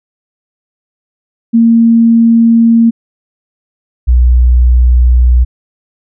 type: tone pair in turn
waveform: sine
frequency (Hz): 230 / 61.31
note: A#3 / B1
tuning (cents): -23 / -12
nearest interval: octave + major seventh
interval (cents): 2289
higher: first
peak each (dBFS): -3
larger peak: neither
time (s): 1.53-2.91 / 4.07-5.45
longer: neither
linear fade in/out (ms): 20
effects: none